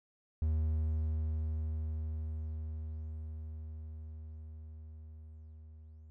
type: tone with level ramp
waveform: triangle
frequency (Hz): 78.2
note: D#2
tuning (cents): +9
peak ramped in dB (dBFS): -26 to -49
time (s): 0.42-6.1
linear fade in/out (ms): 0
effects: none